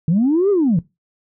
sine linear two-way sweep, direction up then down, 148.9 to 417.6 to 148.9 Hz, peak -11 dBFS, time 0.08-0.79 s, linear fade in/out 2 ms, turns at 0.5 s, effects noise-tail reverb RT60 0.2 s tail -19 dB re dry + tanh soft clip ceiling -9 dBFS

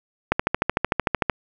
click train, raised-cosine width 0.5 ms, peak -3 dBFS, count 14, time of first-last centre 0.32-1.297 s, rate 13.3 Hz, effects none

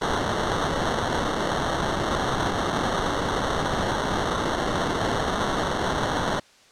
white noise with sample-and-hold, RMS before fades -25 dBFS, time 0.01-6.4 s, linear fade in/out 10 ms, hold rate 2450 Hz, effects white hiss -54 dBFS RMS until 6.71 s + low-pass 6000 Hz 12 dB/octave

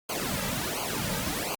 pink noise with flanger, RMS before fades -31 dBFS, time 0.09-1.55 s, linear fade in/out 5 ms, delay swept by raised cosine 0.54 to 2.84 ms, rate 1.4 Hz, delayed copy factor -0.9, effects Opus 48 kbps

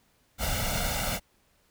pink noise with comb filter, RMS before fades -29 dBFS, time 0.38-1.2 s, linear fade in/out 50 ms, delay 1.4 ms, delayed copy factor +0.8, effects pink hiss -67 dBFS RMS until 1.7 s

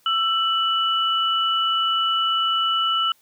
sine tone pair together, 1330.8 / 2960 Hz, E6 / F#7, +16 / 0 cents, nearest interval octave + major second, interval 1384 cents, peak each -21 dBFS, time 0.06-3.12 s, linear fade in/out 2 ms, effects white hiss -60 dBFS RMS until 3.21 s

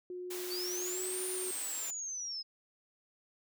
sine tone with pitch glide, 360.7 to 369.1 Hz, F#4 to F#4, -44 to -4 cents, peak -39 dBFS, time 0.1-1.51 s, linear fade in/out 2 ms, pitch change +40 cents, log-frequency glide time 0.93-0.98 s
white high-pass noise, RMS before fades -43 dBFS, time 0.3-1.91 s, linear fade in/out 10 ms, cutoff 240 Hz, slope 96 dB/octave
sine linear two-way sweep, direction up then down, 4398 to 9397 to 5060 Hz, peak -37 dBFS, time 0.5-2.43 s, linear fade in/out 20 ms, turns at 1.26 s
effects none

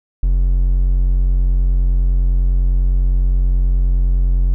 triangle tone, 44.88 Hz, F1, 48 cents sharp, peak -9 dBFS, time 0.23-4.54 s, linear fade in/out 0 ms, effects none

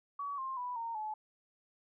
sine tone with pitch steps, 1134 / 1058.1 / 987.2 / 921.1 / 859.4 Hz, C#6 / C6 / B5 / A#5 / A5, +39 / +19 / -1 / -21 / -41 cents, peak -36 dBFS, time 0.19-1.14 s, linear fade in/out 5 ms, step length 190 ms, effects none

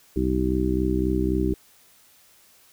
harmonic tone, 63.8 Hz, C2, 43 cents flat, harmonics 1 / 2 / 3 / 4 / 5 / 6, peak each -26 / -32 / -28 / -31 / -25 / -27 dBFS, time 0.16-1.54 s, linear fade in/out 5 ms, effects white hiss -56 dBFS RMS until 2.72 s

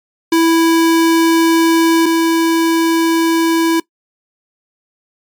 square tone pair in turn, 329.6 / 329.6 Hz, E4 / E4, 0 / 0 cents, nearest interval unison, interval 0 cents, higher neither, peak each -9 / -11 dBFS, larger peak first, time 0.32-2.06 / 2.06-3.8 s, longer neither, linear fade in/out 5 ms, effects noise-tail reverb RT60 0.1 s tail -21 dB re dry + MP3 96 kbps

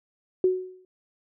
sine tone with exponential decay, 370 Hz, F#4, in tune, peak -15 dBFS, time 0.44-0.85 s, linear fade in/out 2 ms, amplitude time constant 87 ms, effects none

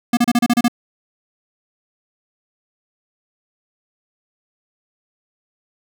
square tone bursts, 239.3 Hz, A#3, 46 cents sharp, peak -12 dBFS, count 8, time 0.13-0.682 s, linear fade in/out 5 ms, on 41 ms, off 32 ms, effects none

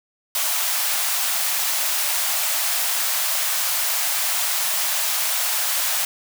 white high-pass noise, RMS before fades -22 dBFS, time 0.35-6.05 s, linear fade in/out 2 ms, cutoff 600 Hz, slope 48 dB/octave, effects none

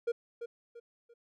triangle tone with echo, 470 Hz, A#4, 14 cents sharp, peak -26 dBFS, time 0.07-0.12 s, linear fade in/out 10 ms, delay 340 ms, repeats 3, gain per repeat -9 dB, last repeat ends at 1.14 s, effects none

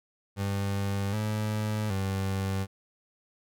30% pulse tone with pitch steps, 99.3 / 107.1 / 96.7 Hz, G2 / A2 / G2, +23 / -46 / -23 cents, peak -25 dBFS, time 0.36-2.67 s, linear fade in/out 50 ms, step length 770 ms, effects none

